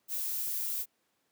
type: noise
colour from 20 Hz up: violet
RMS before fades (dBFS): -34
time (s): 0.08-0.86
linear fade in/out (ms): 50
effects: pink hiss -75 dBFS RMS until 1.31 s + high-pass 200 Hz 12 dB/octave